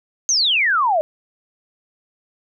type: exponential sweep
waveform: sine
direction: down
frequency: 6560 to 594 Hz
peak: -14 dBFS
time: 0.29-1.01 s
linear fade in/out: 0 ms
effects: none